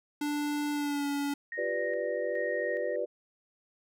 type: tone with pitch glide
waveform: square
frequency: 293.7 to 284.5 Hz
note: D4 to C#4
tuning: 0 to +45 cents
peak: -30 dBFS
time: 0.21-1.34 s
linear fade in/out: 5 ms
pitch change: -55 cents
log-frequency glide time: 0.72-1.06 s
type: tone with tremolo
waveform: sine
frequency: 1864.7 Hz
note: A#6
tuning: in tune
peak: -35 dBFS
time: 1.52-2.96 s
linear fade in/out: 2 ms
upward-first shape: square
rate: 1.2 Hz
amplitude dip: 55%
type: chord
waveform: sine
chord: G dominant seventh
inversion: third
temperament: equal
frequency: 349.2 / 392 / 493.9 / 587.3 Hz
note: F4 / G4 / B4 / D5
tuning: 0 / 0 / 0 / 0 cents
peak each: -39 / -37 / -33 / -33 dBFS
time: 1.57-3.06 s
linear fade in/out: 20 ms
effects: none